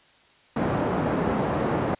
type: band-pass noise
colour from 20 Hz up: pink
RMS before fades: -25 dBFS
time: 0.56-1.95 s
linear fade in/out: 5 ms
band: 140 to 980 Hz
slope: 12 dB/octave
effects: white hiss -57 dBFS RMS until 1.99 s + resampled to 8000 Hz